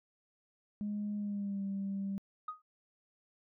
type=tone with pitch glide; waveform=sine; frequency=207.4 to 196.55 Hz; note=G#3 to G3; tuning=-2 to +5 cents; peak=-33 dBFS; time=0.81-2.18 s; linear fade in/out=0 ms; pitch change=-93 cents; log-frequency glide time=1.16-1.63 s
type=tone with exponential decay; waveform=sine; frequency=1248 Hz; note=D#6; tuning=5 cents sharp; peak=-33 dBFS; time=2.48-2.62 s; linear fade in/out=5 ms; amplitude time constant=30 ms
effects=tanh soft clip ceiling -30 dBFS